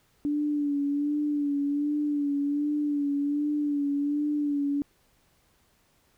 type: tone with vibrato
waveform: sine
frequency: 290 Hz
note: D4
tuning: 22 cents flat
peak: -24 dBFS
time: 0.25-4.82 s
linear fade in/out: 0 ms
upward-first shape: sine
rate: 1.3 Hz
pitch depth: 39 cents each way
effects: pink hiss -66 dBFS RMS until 6.17 s